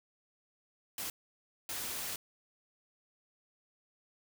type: noise bursts at uneven times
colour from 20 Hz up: white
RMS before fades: -39 dBFS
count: 2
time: 0.98-1.1 / 1.69-2.16 s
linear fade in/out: 2 ms
effects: none